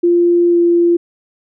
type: tone with pitch glide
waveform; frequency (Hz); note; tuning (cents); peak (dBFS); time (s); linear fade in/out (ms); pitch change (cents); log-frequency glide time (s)
sine; 346.7 to 343.9; F4 to F4; -13 to -27; -8; 0.03-0.97; 10; -14; 0.5-0.57
effects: none